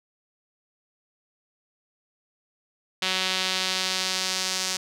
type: tone with band-pass filter sweep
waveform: sawtooth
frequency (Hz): 186.9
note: F#3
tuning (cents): +18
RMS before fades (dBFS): -27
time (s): 3.02-4.77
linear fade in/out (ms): 5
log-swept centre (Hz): 3500 to 5700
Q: 1.6
effects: none